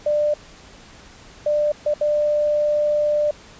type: tone bursts at uneven times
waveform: sine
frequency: 595 Hz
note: D5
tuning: 22 cents sharp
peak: -16 dBFS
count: 4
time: 0.06-0.34 / 1.46-1.72 / 1.86-1.94 / 2.01-3.31 s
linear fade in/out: 5 ms
effects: pink hiss -45 dBFS RMS until 3.59 s + resampled to 16000 Hz